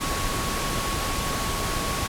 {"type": "tone in noise", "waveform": "sine", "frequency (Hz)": 1108.7, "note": "C#6", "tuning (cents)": 0, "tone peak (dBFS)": -32, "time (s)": [0, 2.08], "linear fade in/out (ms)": 20, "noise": "pink", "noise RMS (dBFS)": -27, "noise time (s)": [0, 2.08], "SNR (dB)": -8, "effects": ["low-pass 12000 Hz 12 dB/octave"]}